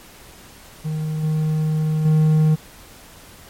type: tone with level steps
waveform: triangle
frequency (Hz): 155.56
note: D#3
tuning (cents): 0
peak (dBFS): -19 / -15 / -10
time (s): 0.84-2.56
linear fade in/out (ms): 20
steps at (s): 1.23 / 2.05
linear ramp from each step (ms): 5
effects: pink hiss -44 dBFS RMS until 3.49 s + MP3 64 kbps